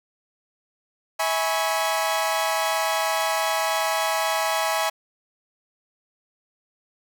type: chord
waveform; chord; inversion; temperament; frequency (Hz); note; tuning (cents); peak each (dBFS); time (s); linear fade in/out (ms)
sawtooth; C# minor seventh; first; equal with one note detuned; 648.7 / 830.6 / 987.8 / 1108.7; E5 / G#5 / B5 / C#6; -28 / 0 / 0 / 0; -22 / -22 / -26 / -26; 1.19-4.9; 10
effects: none